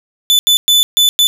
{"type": "tone bursts at uneven times", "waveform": "40% pulse", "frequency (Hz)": 3497, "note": "A7", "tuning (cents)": -11, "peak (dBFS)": -6, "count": 5, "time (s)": [[0.3, 0.39], [0.47, 0.57], [0.68, 0.83], [0.97, 1.09], [1.19, 1.27]], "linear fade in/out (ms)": 0, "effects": []}